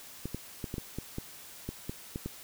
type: clicks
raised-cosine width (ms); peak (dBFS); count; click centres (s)
3; -22; 11; 0.256 / 0.346 / 0.642 / 0.741 / 0.782 / 0.986 / 1.184 / 1.69 / 1.895 / 2.159 / 2.26
effects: white hiss -49 dBFS RMS until 2.43 s